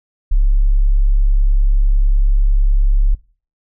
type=tone; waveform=sine; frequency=34.59 Hz; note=C#1; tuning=3 cents flat; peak=-9 dBFS; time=0.31-3.15 s; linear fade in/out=10 ms; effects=noise-tail reverb RT60 0.4 s tail -20 dB re dry